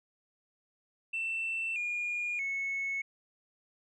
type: tone with pitch steps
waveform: sine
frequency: 2678 / 2428 / 2200 Hz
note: E7 / D#7 / C#7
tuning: +27 / -43 / -14 cents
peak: -30 dBFS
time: 1.13-3.02 s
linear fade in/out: 10 ms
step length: 630 ms
effects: tanh soft clip ceiling -28 dBFS